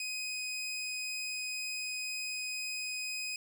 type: tone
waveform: 20% pulse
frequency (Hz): 2507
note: D#7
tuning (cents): +12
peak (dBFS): -31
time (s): 0-3.36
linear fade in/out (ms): 2
effects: none